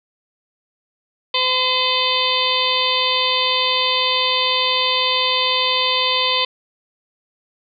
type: harmonic tone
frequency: 511 Hz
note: C5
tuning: 41 cents flat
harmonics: 1 / 2 / 4 / 5 / 6 / 7 / 8 / 9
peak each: -26 / -22 / -27 / -25 / -22 / -21 / -27 / -27 dBFS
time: 1.34-6.45 s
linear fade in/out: 5 ms
effects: none